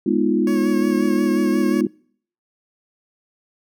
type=chord; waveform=sine; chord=F half-diminished seventh; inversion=first; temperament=equal; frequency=207.7 / 246.9 / 311.1 / 349.2 Hz; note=Ab3 / Cb4 / Eb4 / F4; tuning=0 / 0 / 0 / 0 cents; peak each=-21 dBFS; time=0.06-1.87 s; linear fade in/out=5 ms
type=tone with vibrato; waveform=15% pulse; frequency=553 Hz; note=C#5; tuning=4 cents flat; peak=-23 dBFS; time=0.47-1.81 s; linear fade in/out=2 ms; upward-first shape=sine; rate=5.6 Hz; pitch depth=32 cents each way
effects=noise-tail reverb RT60 0.6 s tail -26 dB re dry